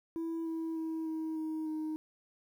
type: tone with pitch steps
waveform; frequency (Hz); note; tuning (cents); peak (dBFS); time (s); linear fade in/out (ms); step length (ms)
sine; 329.1 / 325.5 / 322 / 318.4 / 315 / 311.5; E4 / E4 / E4 / D#4 / D#4 / D#4; -3 / -22 / -41 / +40 / +21 / +2; -31; 0.16-1.96; 0; 300
effects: tanh soft clip ceiling -33 dBFS + 11-bit